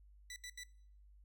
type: tone bursts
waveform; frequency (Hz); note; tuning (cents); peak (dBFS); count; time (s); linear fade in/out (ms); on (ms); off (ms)
15% pulse; 1975.5; B6; 0; -40; 3; 0.3-0.635; 2; 61; 76
effects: noise-tail reverb RT60 0.6 s tail -22 dB re dry + added 50 Hz sine -59 dBFS peak until 1.24 s